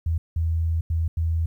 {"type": "tone bursts at uneven times", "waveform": "sine", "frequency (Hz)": 82, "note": "E2", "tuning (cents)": -9, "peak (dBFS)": -20, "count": 4, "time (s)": [[0.06, 0.18], [0.36, 0.81], [0.9, 1.08], [1.17, 1.46]], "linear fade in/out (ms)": 5, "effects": ["10-bit"]}